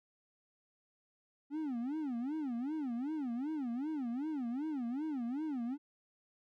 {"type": "tone with vibrato", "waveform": "triangle", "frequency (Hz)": 271.4, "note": "C#4", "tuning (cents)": -36, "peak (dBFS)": -33, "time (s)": [1.5, 5.78], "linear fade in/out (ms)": 50, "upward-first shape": "sine", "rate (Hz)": 2.6, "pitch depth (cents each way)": 270, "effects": []}